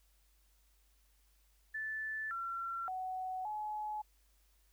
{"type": "tone with pitch steps", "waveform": "sine", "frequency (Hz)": [1752, 1361, 746, 849], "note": ["A6", "F6", "F#5", "G#5"], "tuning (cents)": [-8, -45, 14, 38], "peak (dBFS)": -37, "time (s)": [1.74, 4.02], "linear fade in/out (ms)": 10, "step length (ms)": 570, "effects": ["added 50 Hz sine -68 dBFS peak until 4.72 s", "white hiss -74 dBFS RMS until 4.72 s"]}